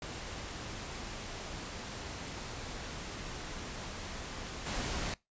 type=noise with level steps; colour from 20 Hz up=pink; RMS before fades=-42 / -36 dBFS; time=0.02-5.14 s; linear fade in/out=2 ms; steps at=4.66 s; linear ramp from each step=5 ms; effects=noise-tail reverb RT60 0.2 s tail -22 dB re dry + resampled to 16000 Hz